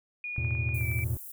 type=tone with pitch glide; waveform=sine; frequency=2446 to 2321 Hz; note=D#7 to D7; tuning=-30 to -21 cents; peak=-33 dBFS; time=0.24-1.04 s; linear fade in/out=2 ms; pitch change=-91 cents; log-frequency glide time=0.75-0.84 s
type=clicks; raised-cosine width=0.5 ms; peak=-35 dBFS; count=8; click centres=0.363 / 0.447 / 0.508 / 0.551 / 0.69 / 0.81 / 0.916 / 0.989 s
type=chord; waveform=triangle; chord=E suspended fourth; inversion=none; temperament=equal; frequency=82.41 / 110 / 123.47 Hz; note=E2 / A2 / B2; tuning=0 / 0 / 0 cents; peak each=-30 dBFS; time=0.38-1.17 s; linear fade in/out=0 ms
type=high-pass noise; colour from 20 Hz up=white; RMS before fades=-43 dBFS; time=0.74-1.32 s; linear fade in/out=5 ms; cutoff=10000 Hz; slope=24 dB/octave
effects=none